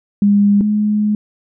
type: tone pair in turn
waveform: sine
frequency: 203.1 / 210.3 Hz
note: G#3 / G#3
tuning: -38 / +22 cents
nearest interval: minor second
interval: 60 cents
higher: second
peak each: -8 / -12 dBFS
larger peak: first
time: 0.22-0.61 / 0.61-1.15 s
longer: second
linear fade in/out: 2 ms
effects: none